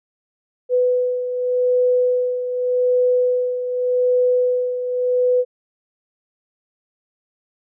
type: beating tone pair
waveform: sine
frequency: 498 / 498.85 Hz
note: B4 / B4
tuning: +14 / +17 cents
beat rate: 0.85 Hz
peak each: -16 / -23 dBFS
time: 0.69-5.45 s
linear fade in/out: 50 ms
effects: none